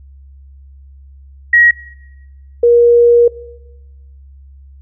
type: tone pair in turn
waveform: sine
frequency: 1900 / 475 Hz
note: A#6 / A#4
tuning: +33 / +33 cents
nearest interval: 2 octaves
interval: 2400 cents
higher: first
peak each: -5 dBFS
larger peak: neither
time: 1.53-1.71 / 2.63-3.28 s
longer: second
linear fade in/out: 5 ms
effects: noise-tail reverb RT60 1.0 s tail -20 dB re dry + added 68 Hz sine -36 dBFS peak until 4.81 s